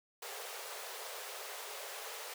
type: high-pass noise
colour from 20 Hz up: pink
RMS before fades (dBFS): -45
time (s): 0.22-2.34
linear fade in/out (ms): 5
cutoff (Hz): 400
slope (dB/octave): 96
effects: none